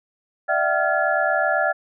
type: tone cluster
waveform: sine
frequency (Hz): 601 / 669 / 759 / 1391 / 1701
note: D5 / E5 / F#5 / F6 / G#6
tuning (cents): +40 / +25 / +44 / -7 / +41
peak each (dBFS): -24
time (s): 0.48-1.73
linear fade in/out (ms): 20
effects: none